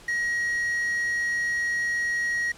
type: tone with quantisation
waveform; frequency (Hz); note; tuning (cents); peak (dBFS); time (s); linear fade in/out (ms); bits
triangle; 1896; A#6; +29; -22; 0.08-2.52; 5; 7
effects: pink hiss -49 dBFS RMS until 2.57 s + low-pass 9000 Hz 12 dB/octave